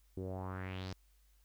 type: tone with low-pass filter sweep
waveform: sawtooth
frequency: 93.4 Hz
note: F#2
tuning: 17 cents sharp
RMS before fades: -42 dBFS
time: 0.17-0.93 s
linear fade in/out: 0 ms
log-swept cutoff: 360 to 5500 Hz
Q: 3.5
effects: added 50 Hz sine -65 dBFS peak until 1.44 s + white hiss -75 dBFS RMS until 1.44 s